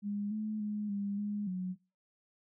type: tone with pitch steps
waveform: sine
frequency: 204.4 / 214.8 / 209.4 / 201.1 / 206.5 / 183.8 Hz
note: G#3 / A3 / G#3 / G3 / G#3 / F#3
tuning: -27 / -41 / +15 / +44 / -10 / -11 cents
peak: -33 dBFS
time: 0.02-1.76 s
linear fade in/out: 50 ms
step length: 290 ms
effects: noise-tail reverb RT60 0.3 s tail -23 dB re dry